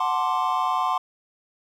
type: chord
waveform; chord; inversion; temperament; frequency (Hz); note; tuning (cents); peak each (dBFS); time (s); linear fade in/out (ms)
triangle; D dominant seventh; first; equal; 740 / 880 / 1046.5 / 1174.7; F#5 / A5 / C6 / D6; 0 / 0 / 0 / 0; -25 / -27 / -22 / -27; 0-0.98; 5
effects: none